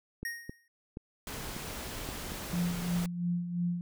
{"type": "clicks", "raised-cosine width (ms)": 3, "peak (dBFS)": -26, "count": 6, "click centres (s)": [0.23, 0.495, 0.971, 1.565, 2.089, 2.319]}
{"type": "tone with exponential decay", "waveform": "square", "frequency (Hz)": 1864.7, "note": "A#6", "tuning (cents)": 0, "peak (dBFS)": -32, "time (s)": [0.25, 0.68], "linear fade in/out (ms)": 2, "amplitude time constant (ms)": 93}
{"type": "noise", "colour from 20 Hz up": "pink", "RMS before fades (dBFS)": -40, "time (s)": [1.27, 3.06], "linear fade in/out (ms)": 2}
{"type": "tone with tremolo", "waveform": "sine", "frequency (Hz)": 174.61, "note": "F3", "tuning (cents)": 0, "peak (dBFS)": -27, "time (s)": [2.53, 3.81], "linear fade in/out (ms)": 0, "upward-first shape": "sine", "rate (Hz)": 2.9, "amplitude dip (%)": 60}
{"effects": []}